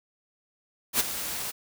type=noise with ADSR envelope; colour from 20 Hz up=white; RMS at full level=-21 dBFS; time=0.93-1.52 s; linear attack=69 ms; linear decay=18 ms; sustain=-12 dB; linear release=25 ms; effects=none